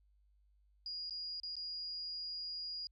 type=tone with dropouts; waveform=sine; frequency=4866 Hz; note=D#8; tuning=39 cents flat; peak=-40 dBFS; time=0.86-2.87 s; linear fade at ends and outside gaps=1 ms; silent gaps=1.097-1.107 / 1.4-1.433 / 1.555-1.566 s; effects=added 50 Hz sine -67 dBFS peak until 2.91 s